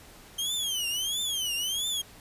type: tone with vibrato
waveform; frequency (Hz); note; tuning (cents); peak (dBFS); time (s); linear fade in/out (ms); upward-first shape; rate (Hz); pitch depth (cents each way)
sawtooth; 3143; G7; +4; -25; 0.38-2.02; 10; triangle; 1.5; 230
effects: pink hiss -51 dBFS RMS until 2.2 s + resampled to 32000 Hz